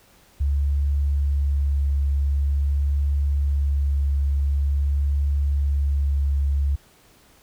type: tone with vibrato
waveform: sine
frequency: 70.5 Hz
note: C#2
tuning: 30 cents sharp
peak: -18 dBFS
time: 0.4-6.76 s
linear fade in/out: 10 ms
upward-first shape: triangle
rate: 0.46 Hz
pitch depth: 14 cents each way
effects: pink hiss -55 dBFS RMS until 7.42 s